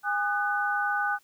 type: tone cluster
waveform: sine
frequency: 818 / 1224 / 1496 Hz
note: G#5 / D#6 / F#6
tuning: -26 / -29 / +19 cents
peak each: -29 / -32 / -27 dBFS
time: 0.03-1.19 s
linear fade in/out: 50 ms
effects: white hiss -64 dBFS RMS until 1.23 s